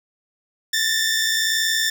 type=tone pair together; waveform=15% pulse; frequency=1753.2 / 1814 Hz; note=A6 / A#6; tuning=-7 / -48 cents; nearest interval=minor second; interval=59 cents; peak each=-15 dBFS; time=0.73-1.9 s; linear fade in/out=5 ms; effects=none